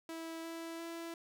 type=tone with pitch steps; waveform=sawtooth; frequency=327.2 / 330.4 / 333.7 Hz; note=E4 / E4 / E4; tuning=-13 / +4 / +21 cents; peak=-38 dBFS; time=0.09-1.14 s; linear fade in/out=2 ms; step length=350 ms; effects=none